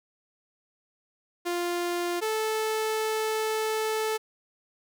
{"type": "tone pair in turn", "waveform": "sawtooth", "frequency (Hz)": [349.2, 436.9], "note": ["F4", "A4"], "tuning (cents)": [0, -12], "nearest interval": "major third", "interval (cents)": 388, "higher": "second", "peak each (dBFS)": [-23, -22], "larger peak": "second", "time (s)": [[1.45, 2.21], [2.21, 4.18]], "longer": "second", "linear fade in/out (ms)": 20, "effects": []}